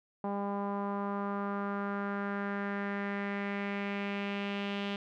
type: tone with low-pass filter sweep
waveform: sawtooth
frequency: 200.8 Hz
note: G3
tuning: 42 cents sharp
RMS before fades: -35 dBFS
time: 0.24-4.96 s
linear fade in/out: 2 ms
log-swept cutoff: 890 to 3100 Hz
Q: 3
effects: none

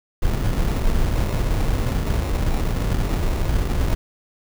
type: noise with sample-and-hold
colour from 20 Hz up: brown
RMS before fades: -20 dBFS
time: 0.22-3.95 s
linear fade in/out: 10 ms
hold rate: 1575 Hz
effects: none

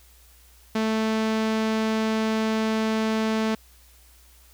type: tone with low-pass filter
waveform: sawtooth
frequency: 220 Hz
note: A3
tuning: in tune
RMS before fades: -24 dBFS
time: 0.75-3.55 s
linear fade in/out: 5 ms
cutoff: 5500 Hz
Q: 0.7
effects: added 60 Hz sine -53 dBFS peak until 4.53 s + white hiss -56 dBFS RMS until 4.53 s

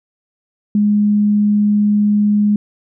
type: tone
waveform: sine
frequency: 207.7 Hz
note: G#3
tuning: in tune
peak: -10 dBFS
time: 0.75-2.56 s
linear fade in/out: 2 ms
effects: none

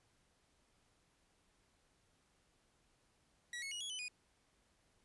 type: tone with pitch steps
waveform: sawtooth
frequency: 1928 / 2191 / 2899 / 3347 / 3016 / 2466 Hz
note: B6 / C#7 / F#7 / G#7 / F#7 / D#7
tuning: -42 / -21 / -36 / +13 / +32 / -16 cents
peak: -39 dBFS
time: 3.53-4.082 s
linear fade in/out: 2 ms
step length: 92 ms
effects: pink hiss -75 dBFS RMS until 5.04 s + resampled to 24000 Hz

